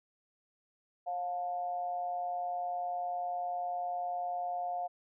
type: tone with amplitude modulation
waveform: sine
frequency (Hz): 710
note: F5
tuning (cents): +28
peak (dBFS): -30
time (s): 1.06-4.88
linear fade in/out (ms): 20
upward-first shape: sine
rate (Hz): 170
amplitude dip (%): 60
effects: none